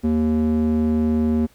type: tone with band-pass filter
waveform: square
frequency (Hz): 77.6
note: D#2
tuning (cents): -4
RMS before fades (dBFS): -19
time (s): 0.03-1.47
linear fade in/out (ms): 20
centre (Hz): 260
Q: 2.8
effects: pink hiss -55 dBFS RMS until 1.54 s